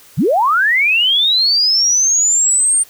sine linear sweep, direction up, 100 to 8870 Hz, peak -10 dBFS, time 0.17-2.84 s, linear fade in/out 20 ms, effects white hiss -44 dBFS RMS until 2.89 s

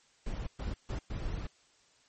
brown noise bursts at uneven times, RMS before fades -36 dBFS, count 4, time 0.26-0.47 / 0.59-0.74 / 0.89-0.99 / 1.1-1.47 s, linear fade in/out 5 ms, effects white hiss -66 dBFS RMS until 2.08 s + MP3 32 kbps

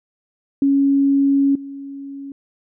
sine tone with level steps, 277.2 Hz, C#4, in tune, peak -12 / -29 dBFS, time 0.62-2.32 s, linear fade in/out 2 ms, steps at 1.55 s, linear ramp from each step 5 ms, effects none

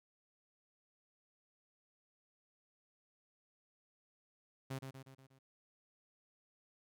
sawtooth tone with echo, 133.6 Hz, C3, 36 cents sharp, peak -36 dBFS, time 4.7-4.79 s, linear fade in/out 10 ms, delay 120 ms, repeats 5, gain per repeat -5 dB, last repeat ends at 5.39 s, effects none

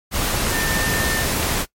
sine tone in noise, 1799 Hz, A6, 38 cents sharp, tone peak -24 dBFS, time 0.5-1.26 s, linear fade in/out 50 ms, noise pink, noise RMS -21 dBFS, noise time 0.11-1.66 s, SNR -6 dB, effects noise-tail reverb RT60 0.1 s tail -20 dB re dry + MP3 64 kbps

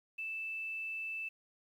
sine tone with quantisation, 2640 Hz, E7, 2 cents sharp, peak -37 dBFS, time 0.18-1.29 s, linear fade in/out 10 ms, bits 11, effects none

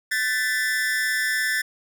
45% pulse tone with amplitude modulation, 1760 Hz, A6, in tune, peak -17 dBFS, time 0.11-1.62 s, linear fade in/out 10 ms, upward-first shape sine, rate 237 Hz, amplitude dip 95%, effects none

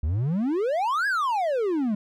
triangle exponential two-way sweep, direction up then down, 69.3 to 1700 to 199.2 Hz, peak -20 dBFS, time 0.03-1.95 s, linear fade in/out 5 ms, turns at 1.07 s, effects none

